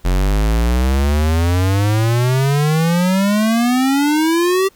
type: exponential sweep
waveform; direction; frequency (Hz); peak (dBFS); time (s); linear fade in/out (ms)
square; up; 44 to 392; -13; 0.04-4.69; 20
effects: pink hiss -52 dBFS RMS until 4.75 s